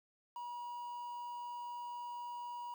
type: tone with quantisation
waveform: triangle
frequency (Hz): 962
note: B5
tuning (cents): -46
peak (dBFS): -40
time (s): 0.36-2.74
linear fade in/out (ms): 2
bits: 10
effects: none